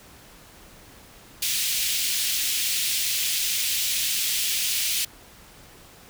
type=high-pass noise; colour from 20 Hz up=pink; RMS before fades=-25 dBFS; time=1.42-5.05 s; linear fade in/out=5 ms; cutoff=2600 Hz; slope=24 dB/octave; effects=pink hiss -49 dBFS RMS until 6.09 s